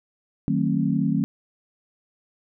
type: chord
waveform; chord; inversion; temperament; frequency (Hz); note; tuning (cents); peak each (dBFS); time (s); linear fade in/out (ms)
sine; D# diminished seventh; none; just; 155.56 / 186.68 / 224 / 268.8; D#3 / F#3 / A3 / C4; 0 / +16 / +31 / +47; -25; 0.48-1.24; 0
effects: none